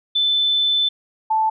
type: tone pair in turn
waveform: sine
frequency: 3520 / 877.5 Hz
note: A7 / A5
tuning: 0 / -5 cents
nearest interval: 2 octaves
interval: 2405 cents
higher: first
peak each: -15 dBFS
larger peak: neither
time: 0.15-0.89 / 1.3-1.5 s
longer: first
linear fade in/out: 10 ms
effects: none